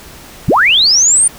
sine linear sweep, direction up, 53.6 to 9240 Hz, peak -6 dBFS, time 0.48-1.28 s, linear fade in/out 5 ms, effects pink hiss -35 dBFS RMS until 1.38 s

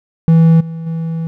triangle tone with level steps, 163.7 Hz, E3, 12 cents flat, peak -3 / -20 / -15 dBFS, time 0.28-1.27 s, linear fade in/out 0 ms, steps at 0.6 / 0.86 s, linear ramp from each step 10 ms, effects none

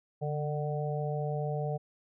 harmonic tone with a mistuned harmonic, 149.5 Hz, D3, 31 cents sharp, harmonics 1 / 3 / 4 / 5, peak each -32 / -37 / -38 / -39 dBFS, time 0.21-1.78 s, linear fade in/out 20 ms, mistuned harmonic 1, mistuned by -42 cents, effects none

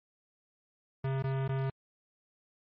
square tone with dropouts, 134.3 Hz, C3, 46 cents sharp, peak -30 dBFS, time 1.04-1.7 s, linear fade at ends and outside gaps 5 ms, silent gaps 1.225-1.239 / 1.479-1.49 s, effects low-pass 2000 Hz 12 dB/octave + MP3 32 kbps

